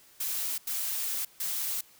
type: noise bursts at uneven times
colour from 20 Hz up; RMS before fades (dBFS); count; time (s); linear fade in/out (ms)
blue; -32; 3; 0.2-0.58 / 0.67-1.25 / 1.4-1.81; 5
effects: white hiss -58 dBFS RMS until 1.99 s